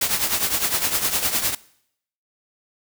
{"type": "noise with tremolo", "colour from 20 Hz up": "white", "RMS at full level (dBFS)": -19, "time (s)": [0.01, 1.55], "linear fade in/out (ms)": 5, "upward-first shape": "triangle", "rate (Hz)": 9.8, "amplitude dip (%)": 75, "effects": ["noise-tail reverb RT60 0.7 s tail -21 dB re dry"]}